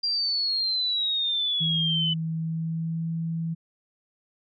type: exponential sweep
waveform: sine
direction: down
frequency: 4784 to 2996 Hz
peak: -23 dBFS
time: 0.03-2.14 s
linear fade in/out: 10 ms
type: tone with pitch glide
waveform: sine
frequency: 161.8 to 164.44 Hz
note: E3 to E3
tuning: -32 to -4 cents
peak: -26 dBFS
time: 1.6-3.55 s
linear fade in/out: 20 ms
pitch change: +28 cents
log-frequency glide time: 2.39-3.09 s
effects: none